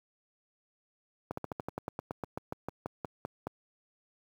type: slowing click train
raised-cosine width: 1 ms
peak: -21 dBFS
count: 18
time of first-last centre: 1.31-3.47 s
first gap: 64 ms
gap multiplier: 1.08
effects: high-pass 80 Hz 12 dB/octave + 9-bit